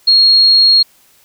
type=tone; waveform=sine; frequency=4282 Hz; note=C8; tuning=39 cents sharp; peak=-5 dBFS; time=0.07-0.83 s; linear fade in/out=10 ms; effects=white hiss -50 dBFS RMS until 1.24 s